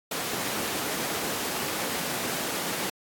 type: high-pass noise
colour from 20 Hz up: pink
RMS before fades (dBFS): -31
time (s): 0.11-2.9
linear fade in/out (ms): 5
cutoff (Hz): 220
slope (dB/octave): 12
effects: AAC 64 kbps